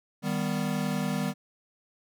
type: chord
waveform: square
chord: Eb augmented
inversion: none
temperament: equal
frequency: 155.56 / 196 / 246.9 Hz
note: Eb3 / G3 / B3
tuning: 0 / 0 / 0 cents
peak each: -33 / -31 / -33 dBFS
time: 0.22-1.34 s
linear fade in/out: 50 ms
effects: none